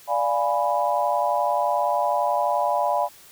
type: chord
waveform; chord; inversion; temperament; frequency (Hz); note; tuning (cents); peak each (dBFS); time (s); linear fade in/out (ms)
sine; D diminished seventh; none; equal; 587.3 / 698.5 / 830.6 / 987.8; D5 / F5 / Ab5 / Cb6; 0 / 0 / 0 / 0; -25; 0.07-3.09; 50
effects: white hiss -49 dBFS RMS until 3.31 s